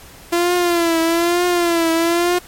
sawtooth tone with vibrato, 341.3 Hz, F4, 40 cents flat, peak -10 dBFS, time 0.32-2.39 s, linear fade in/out 10 ms, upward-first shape triangle, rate 1.1 Hz, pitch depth 79 cents each way, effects pink hiss -41 dBFS RMS until 2.47 s + MP3 64 kbps

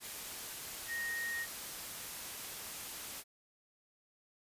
sine tone in noise, 1864.7 Hz, A#6, in tune, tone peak -36 dBFS, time 0.87-1.47 s, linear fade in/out 50 ms, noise white, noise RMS -44 dBFS, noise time 0-3.24 s, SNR +5 dB, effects resampled to 32000 Hz

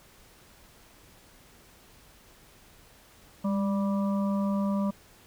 harmonic tone with a mistuned harmonic, 196 Hz, G3, in tune, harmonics 1 / 3 / 5 / 6, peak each -25 / -35 / -39 / -41 dBFS, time 3.44-4.91 s, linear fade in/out 10 ms, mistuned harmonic 1, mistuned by +42 cents, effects pink hiss -56 dBFS RMS until 5.26 s

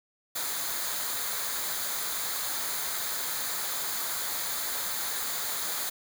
white noise with comb filter, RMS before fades -32 dBFS, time 0.35-5.9 s, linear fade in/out 10 ms, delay 0.36 ms, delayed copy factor -0.6, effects none

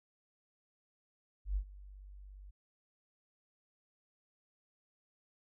sine tone with ADSR envelope, 48.6 Hz, G1, 14 cents flat, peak -29 dBFS, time 1.45-2.51 s, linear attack 110 ms, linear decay 78 ms, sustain -20 dB, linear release 13 ms, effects none

